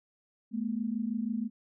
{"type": "tone pair together", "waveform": "sine", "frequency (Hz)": [214.4, 240.6], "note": ["A3", "B3"], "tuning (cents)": [-45, -45], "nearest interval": "major second", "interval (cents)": 200, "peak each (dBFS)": [-32, -33], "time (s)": [0.51, 1.5], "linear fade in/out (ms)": 50, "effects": []}